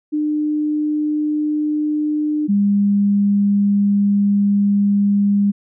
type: tone pair in turn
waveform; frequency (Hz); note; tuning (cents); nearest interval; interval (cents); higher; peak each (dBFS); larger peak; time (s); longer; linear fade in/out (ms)
sine; 301.5 / 202; D4 / G#3; +46 / -48; perfect fifth; 694; first; -16 / -12; second; 0.12-2.48 / 2.48-5.52; second; 20
effects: none